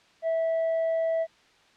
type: tone with tanh clipping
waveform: sine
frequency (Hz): 654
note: E5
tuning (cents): -14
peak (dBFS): -24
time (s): 0.22-1.27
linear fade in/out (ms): 50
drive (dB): 2
effects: white hiss -59 dBFS RMS until 1.76 s + low-pass 4000 Hz 12 dB/octave